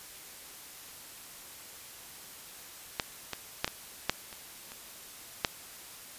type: clicks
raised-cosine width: 0.2 ms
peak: -10 / -16 / -9 / -16 / -7 / -26 / -27 / -7 dBFS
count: 8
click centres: 2.998 / 3.333 / 3.645 / 3.678 / 4.096 / 4.328 / 4.719 / 5.448 s
effects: white hiss -48 dBFS RMS until 6.18 s + resampled to 32000 Hz